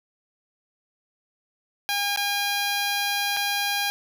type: tone with dropouts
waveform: 10% pulse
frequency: 810 Hz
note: G#5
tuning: 43 cents flat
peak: -15 dBFS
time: 1.89-3.9 s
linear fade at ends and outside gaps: 0 ms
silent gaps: 2.161-2.174 / 3.366-3.37 s
effects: none